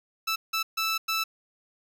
15% pulse tone bursts at uneven times, 1318.5 Hz, E6, in tune, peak -19 dBFS, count 4, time 0.27-0.36 / 0.53-0.63 / 0.77-0.98 / 1.08-1.24 s, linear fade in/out 10 ms, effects none

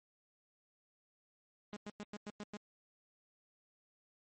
sawtooth tone bursts, 207.7 Hz, G#3, in tune, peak -39 dBFS, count 7, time 1.73-2.569 s, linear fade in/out 0 ms, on 35 ms, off 99 ms, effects low-pass 11000 Hz 12 dB/octave + MP3 32 kbps

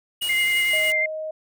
square tone with tremolo, 2886 Hz, F#7, 44 cents flat, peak -23 dBFS, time 0.21-0.91 s, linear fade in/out 10 ms, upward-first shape triangle, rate 6.1 Hz, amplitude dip 55%
white noise, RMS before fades -36 dBFS, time 0.22-0.92 s, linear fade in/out 0 ms
sine tone with vibrato, 2093 Hz, C7, in tune, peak -19 dBFS, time 0.29-1.06 s, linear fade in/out 5 ms, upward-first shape sine, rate 11 Hz, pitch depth 15 cents each way
sine tone, 626 Hz, D#5, 10 cents sharp, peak -27 dBFS, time 0.73-1.31 s, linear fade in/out 5 ms
effects none

